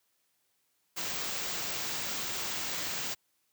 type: band-stop noise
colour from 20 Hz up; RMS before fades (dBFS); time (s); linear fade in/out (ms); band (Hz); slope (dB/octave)
white; -35; 0.96-3.15; 20; 8000 to 15000; 96
effects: white hiss -75 dBFS RMS until 3.52 s + high-pass 80 Hz 12 dB/octave